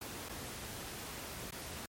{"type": "noise with dropouts", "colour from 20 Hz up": "pink", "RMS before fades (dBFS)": -44, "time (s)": [0.01, 1.86], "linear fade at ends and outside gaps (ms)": 5, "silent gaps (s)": [[0.288, 0.293], [1.509, 1.521]], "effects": ["high-pass 60 Hz 12 dB/octave", "MP3 64 kbps"]}